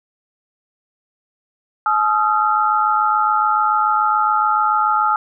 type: tone cluster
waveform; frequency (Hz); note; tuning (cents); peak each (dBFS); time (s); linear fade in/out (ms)
sine; 854 / 1254 / 1361; G#5 / D#6 / F6; +48 / +13 / -45; -18; 1.86-5.16; 2
effects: none